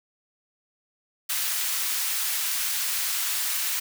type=high-pass noise; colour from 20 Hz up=white; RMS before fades=-27 dBFS; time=1.29-3.8 s; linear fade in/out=10 ms; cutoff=1300 Hz; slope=12 dB/octave; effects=none